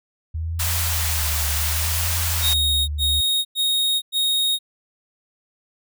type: tone with vibrato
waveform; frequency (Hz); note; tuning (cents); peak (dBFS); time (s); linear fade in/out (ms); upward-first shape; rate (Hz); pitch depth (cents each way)
sine; 79; D#2; +27; -23; 0.34-3.21; 10; sine; 0.68; 110
type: high-pass noise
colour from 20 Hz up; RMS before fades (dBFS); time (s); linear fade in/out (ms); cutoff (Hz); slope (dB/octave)
white; -24; 0.59-2.54; 10; 610; 24
type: tone bursts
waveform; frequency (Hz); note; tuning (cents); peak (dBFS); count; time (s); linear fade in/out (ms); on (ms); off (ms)
45% pulse; 3737; A#7; +4; -18; 4; 2.41-4.59; 50; 470; 100
effects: none